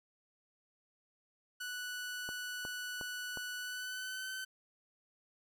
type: tone with pitch glide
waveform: sawtooth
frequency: 1480 to 1526.9 Hz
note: F#6 to G6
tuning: 0 to -46 cents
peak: -36 dBFS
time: 1.6-4.45 s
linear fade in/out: 10 ms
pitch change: +54 cents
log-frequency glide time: 3.57-4.3 s
type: click train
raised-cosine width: 1 ms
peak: -30 dBFS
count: 4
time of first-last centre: 2.29-3.373 s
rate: 2.77 Hz
effects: none